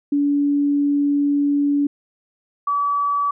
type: tone pair in turn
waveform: sine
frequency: 286.5 / 1146 Hz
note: D4 / D6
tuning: -43 / -43 cents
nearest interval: 2 octaves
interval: 2400 cents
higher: second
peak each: -15 / -17 dBFS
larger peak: first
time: 0.12-1.87 / 2.67-3.31 s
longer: first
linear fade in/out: 5 ms
effects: none